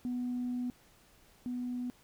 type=tone pair in turn; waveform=sine; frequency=246.9 / 246.9 Hz; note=B3 / B3; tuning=0 / 0 cents; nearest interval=unison; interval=0 cents; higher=neither; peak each=-31 / -33 dBFS; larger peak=first; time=0.05-0.7 / 1.46-1.9 s; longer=first; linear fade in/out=0 ms; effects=tanh soft clip ceiling -29 dBFS + pink hiss -63 dBFS RMS until 2.03 s